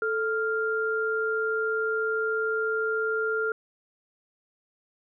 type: tone pair together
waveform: sine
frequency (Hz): 440 / 1396.9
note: A4 / F6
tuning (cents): 0 / 0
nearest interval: octave + minor sixth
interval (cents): 2000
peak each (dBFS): -27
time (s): 0.02-3.52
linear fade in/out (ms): 2
effects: none